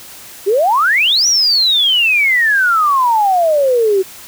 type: exponential two-way sweep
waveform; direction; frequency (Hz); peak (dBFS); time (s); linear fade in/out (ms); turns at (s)
sine; up then down; 370 to 5900 to 370; -9; 0.46-4.03; 20; 1.27
effects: white hiss -35 dBFS RMS until 4.27 s